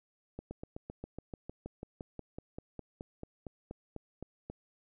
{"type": "slowing click train", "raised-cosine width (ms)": 2, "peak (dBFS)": -28, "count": 23, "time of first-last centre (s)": [0.39, 4.5], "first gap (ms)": 120, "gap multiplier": 1.04, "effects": []}